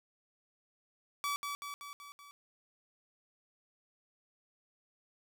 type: tone with echo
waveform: sawtooth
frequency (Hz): 1147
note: D6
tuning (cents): -41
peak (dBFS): -29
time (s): 1.24-1.36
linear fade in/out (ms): 0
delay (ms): 190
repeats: 5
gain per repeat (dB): -4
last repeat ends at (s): 2.31
effects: none